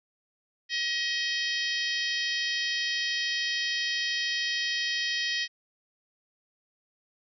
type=harmonic tone; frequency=633 Hz; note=D#5; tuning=30 cents sharp; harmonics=3 / 4 / 5 / 6 / 7 / 8 / 9; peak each=-31 / -37 / -33 / -38 / -37 / -35 / -41 dBFS; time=0.69-5.48 s; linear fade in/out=50 ms; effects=none